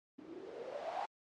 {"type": "noise with low-pass filter sweep", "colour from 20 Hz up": "violet", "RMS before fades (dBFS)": -44, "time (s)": [0.18, 1.06], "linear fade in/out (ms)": 10, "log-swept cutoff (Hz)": [280, 820], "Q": 8.8, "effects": ["low-pass 5000 Hz 12 dB/octave", "MP3 64 kbps"]}